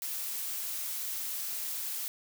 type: noise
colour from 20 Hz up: blue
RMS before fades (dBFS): -36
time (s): 0.02-2.08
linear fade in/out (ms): 0
effects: none